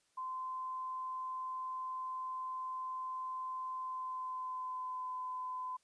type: tone with pitch glide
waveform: sine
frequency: 1032 to 1016 Hz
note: C6 to B5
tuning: -24 to +49 cents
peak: -38 dBFS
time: 0.17-5.77 s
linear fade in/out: 10 ms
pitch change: -27 cents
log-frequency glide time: 3.8-5.11 s
effects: white hiss -75 dBFS RMS until 5.83 s + resampled to 22050 Hz